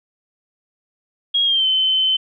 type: tone with pitch glide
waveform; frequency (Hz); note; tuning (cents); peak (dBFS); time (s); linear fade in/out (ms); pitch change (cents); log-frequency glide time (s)
sine; 3285 to 3065; G#7 to G7; -20 to -40; -14; 1.34-2.17; 10; -120; 1.44-1.66
effects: none